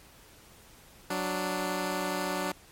10% pulse tone pair together, 185.02 / 293.7 Hz, F#3 / D4, 0 / 0 cents, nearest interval minor sixth, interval 800 cents, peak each -24 dBFS, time 1.1-2.52 s, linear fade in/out 5 ms, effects pink hiss -55 dBFS RMS until 2.71 s + MP3 64 kbps

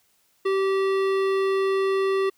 sine tone with hard clipping, 387.2 Hz, G4, 21 cents flat, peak -22 dBFS, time 0.45-2.3 s, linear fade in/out 10 ms, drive 15 dB, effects white hiss -65 dBFS RMS until 2.37 s

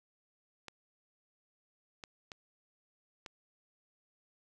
clicks, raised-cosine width 0.2 ms, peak -27 dBFS, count 4, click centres 0.683 / 2.038 / 2.318 / 3.262 s, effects none

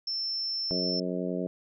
sine tone, 5350 Hz, E8, 25 cents sharp, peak -29 dBFS, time 0.07-1 s, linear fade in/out 5 ms
harmonic tone, 90.5 Hz, F#2, 38 cents flat, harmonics 2 / 3 / 4 / 5 / 6 / 7, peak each -33 / -35 / -36 / -37 / -38 / -38 dBFS, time 0.71-1.47 s, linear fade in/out 0 ms
effects none

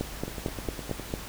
two click trains, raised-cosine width 2 ms, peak -15 / -22 dBFS, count 6 / 8, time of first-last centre 0.01-1.139 / 0.28-0.997 s, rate 4.43 / 9.76 Hz, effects added 50 Hz sine -42 dBFS peak until 1.28 s + pink hiss -41 dBFS RMS until 1.28 s

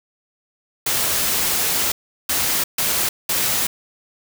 white noise bursts at uneven times, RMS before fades -20 dBFS, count 4, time 0.86-1.92 / 2.29-2.64 / 2.78-3.09 / 3.29-3.67 s, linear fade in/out 5 ms, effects none

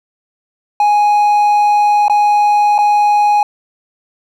triangle tone with dropouts, 830.6 Hz, G#5, in tune, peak -6 dBFS, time 0.8-3.43 s, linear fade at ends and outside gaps 2 ms, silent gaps 2.082-2.097 / 2.781-2.787 s, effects none

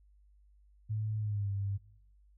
sine tone with pitch glide, 107.8 to 99.43 Hz, A2 to G2, -35 to +25 cents, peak -31 dBFS, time 0.89-1.78 s, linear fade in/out 20 ms, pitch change -140 cents, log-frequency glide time 1.18-1.49 s, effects noise-tail reverb RT60 0.8 s tail -24 dB re dry + added 50 Hz sine -60 dBFS peak until 2.37 s

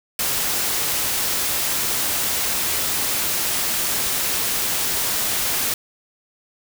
white noise, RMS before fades -22 dBFS, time 0.19-5.74 s, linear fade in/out 2 ms, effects none

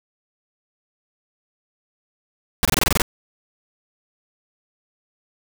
pink noise bursts, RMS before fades -17 dBFS, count 9, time 2.63-3.019 s, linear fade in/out 0 ms, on 21 ms, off 25 ms, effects none

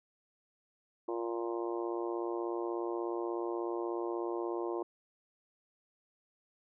harmonic tone, 116.54 Hz, A#2, in tune, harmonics 3 / 4 / 5 / 6 / 7 / 8 / 9, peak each -35 / -41 / -44 / -46 / -48 / -46 / -46 dBFS, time 1.08-4.83 s, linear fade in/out 5 ms, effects none

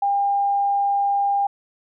sine tone, 802 Hz, G5, 39 cents sharp, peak -17 dBFS, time 0.02-1.47 s, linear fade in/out 5 ms, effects none

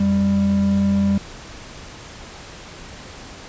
triangle tone pair together, 88.2 / 198 Hz, F2 / G3, +18 / +18 cents, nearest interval octave + major second, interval 1400 cents, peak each -23 / -13 dBFS, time 0-1.18 s, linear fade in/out 5 ms, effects pink hiss -38 dBFS RMS until 3.48 s + resampled to 16000 Hz

